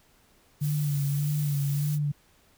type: noise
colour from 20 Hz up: blue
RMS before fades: -40 dBFS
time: 0.6-1.99 s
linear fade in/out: 50 ms
type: tone with vibrato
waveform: sine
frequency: 144.9 Hz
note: D3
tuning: 23 cents flat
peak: -24 dBFS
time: 0.61-2.12 s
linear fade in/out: 10 ms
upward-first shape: sine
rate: 1.7 Hz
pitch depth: 49 cents each way
effects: pink hiss -62 dBFS RMS until 2.57 s